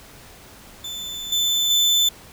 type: tone with level steps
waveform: 35% pulse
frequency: 3522 Hz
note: A7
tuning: 1 cent sharp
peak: -27 / -16 / -13 dBFS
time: 0.84-2.09 s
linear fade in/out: 5 ms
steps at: 1.32 / 1.7 s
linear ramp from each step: 5 ms
effects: pink hiss -45 dBFS RMS until 2.32 s